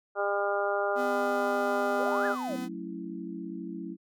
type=harmonic tone; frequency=201.4 Hz; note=G3; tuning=47 cents sharp; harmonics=2 / 3 / 4 / 5 / 6 / 7; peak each=-32 / -30 / -33 / -41 / -35 / -34 dBFS; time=0.15-2.36 s; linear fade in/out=50 ms
type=tone; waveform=45% pulse; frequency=252.6 Hz; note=B3; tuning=39 cents sharp; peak=-34 dBFS; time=0.95-2.69 s; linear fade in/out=50 ms
type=exponential two-way sweep; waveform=sine; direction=up then down; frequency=450.1 to 1771 to 499.3 Hz; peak=-33 dBFS; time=1.99-2.56 s; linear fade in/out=5 ms; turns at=2.26 s
type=chord; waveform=sine; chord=F# minor seventh; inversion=none; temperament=equal; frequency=185 / 220 / 277.2 / 329.6 Hz; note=F#3 / A3 / C#4 / E4; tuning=0 / 0 / 0 / 0 cents; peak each=-40 / -42 / -42 / -39 dBFS; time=2.47-3.97 s; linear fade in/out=50 ms
effects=none